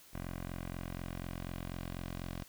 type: tone with low-pass filter sweep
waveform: 10% pulse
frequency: 44.08 Hz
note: F1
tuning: 17 cents sharp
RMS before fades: -42 dBFS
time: 0.13-2.44 s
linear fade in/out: 10 ms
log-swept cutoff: 2200 to 4500 Hz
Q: 1.1
effects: white hiss -59 dBFS RMS until 2.48 s